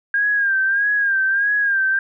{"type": "tone with vibrato", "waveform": "sine", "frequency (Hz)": 1611, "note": "G6", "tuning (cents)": 47, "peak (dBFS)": -15, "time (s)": [0.14, 1.99], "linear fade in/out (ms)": 2, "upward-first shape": "sine", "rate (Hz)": 1.6, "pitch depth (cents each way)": 66, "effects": []}